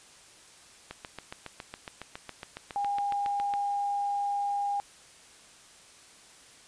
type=click train; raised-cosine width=0.3 ms; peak=-22 dBFS; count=20; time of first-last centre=0.91-3.538 s; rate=7.23 Hz
type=tone; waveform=sine; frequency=809 Hz; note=G#5; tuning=46 cents flat; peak=-27 dBFS; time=2.76-4.8 s; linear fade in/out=0 ms
effects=white hiss -54 dBFS RMS until 6.67 s + resampled to 22050 Hz